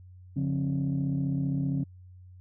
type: tone cluster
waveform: sine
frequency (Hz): 142.3 / 177.6 / 268.8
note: C#3 / F3 / C4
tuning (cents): +46 / +29 / +47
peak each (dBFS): -27 / -32 / -30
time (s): 0.36-1.84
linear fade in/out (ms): 10
effects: tanh soft clip ceiling -20 dBFS + added 91 Hz sine -47 dBFS peak until 2.4 s